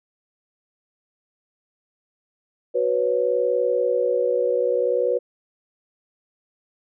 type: chord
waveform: sine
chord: F# suspended fourth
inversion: none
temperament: equal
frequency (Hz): 370 / 493.9 / 554.4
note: F#4 / B4 / C#5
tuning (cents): 0 / 0 / 0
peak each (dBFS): -26 / -20 / -24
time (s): 2.74-5.19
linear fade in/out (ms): 20
effects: none